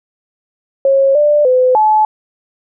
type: tone with pitch steps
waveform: sine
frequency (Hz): 544 / 592 / 508 / 860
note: C#5 / D5 / B4 / A5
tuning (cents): -33 / +14 / +49 / -40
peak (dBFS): -7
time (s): 0.85-2.05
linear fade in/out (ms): 2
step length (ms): 300
effects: none